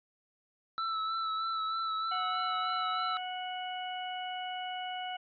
square tone with vibrato, 1318.5 Hz, E6, in tune, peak -32 dBFS, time 0.78-3.17 s, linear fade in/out 0 ms, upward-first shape sine, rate 3.2 Hz, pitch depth 24 cents each way
harmonic tone, 735 Hz, F#5, 12 cents flat, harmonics 1 / 2 / 3 / 4, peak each -37 / -45 / -47 / -42 dBFS, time 2.11-5.17 s, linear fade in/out 10 ms
effects resampled to 11025 Hz

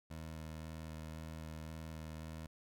20% pulse tone with vibrato, 79.3 Hz, D#2, 33 cents sharp, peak -40 dBFS, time 0.1-2.47 s, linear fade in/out 10 ms, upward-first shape square, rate 1.9 Hz, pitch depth 12 cents each way, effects none

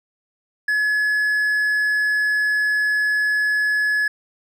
triangle tone, 1700 Hz, G#6, 40 cents sharp, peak -15 dBFS, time 0.68-4.08 s, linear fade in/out 5 ms, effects none

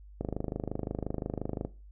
click train, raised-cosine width 2 ms, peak -19 dBFS, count 38, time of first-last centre 0.21-1.65 s, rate 25.7 Hz, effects noise-tail reverb RT60 0.3 s tail -17 dB re dry + added 50 Hz sine -48 dBFS peak until 1.91 s

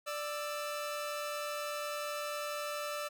sawtooth tone pair together, 590 / 1324.5 Hz, D5 / E6, +8 / +8 cents, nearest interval octave + major second, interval 1400 cents, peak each -34 / -37 dBFS, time 0.06-3.09 s, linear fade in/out 20 ms, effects none

